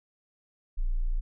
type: tone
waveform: sine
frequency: 29.14 Hz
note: A#0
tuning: in tune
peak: -24 dBFS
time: 0.77-1.21 s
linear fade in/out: 20 ms
effects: none